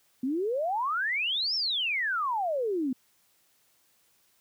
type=exponential two-way sweep; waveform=sine; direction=up then down; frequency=245 to 5510 to 245 Hz; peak=-26 dBFS; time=0.23-2.93 s; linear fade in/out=5 ms; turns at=1.55 s; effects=white hiss -67 dBFS RMS until 4.4 s + high-pass 60 Hz 12 dB/octave